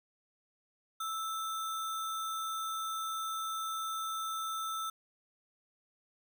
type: tone with sample-and-hold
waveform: sine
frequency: 1318.5 Hz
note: E6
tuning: in tune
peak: -34 dBFS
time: 1-4.9 s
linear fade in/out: 5 ms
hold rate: 4900 Hz
effects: none